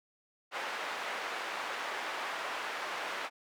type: band-pass noise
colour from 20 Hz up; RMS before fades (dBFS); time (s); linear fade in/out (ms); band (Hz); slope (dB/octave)
white; -38; 0.51-3.3; 50; 560 to 1800; 12
effects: none